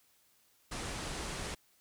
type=low-pass noise; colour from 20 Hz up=pink; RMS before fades=-40 dBFS; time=0.71-1.55 s; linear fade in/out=10 ms; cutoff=10000 Hz; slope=48 dB/octave; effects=white hiss -69 dBFS RMS until 1.8 s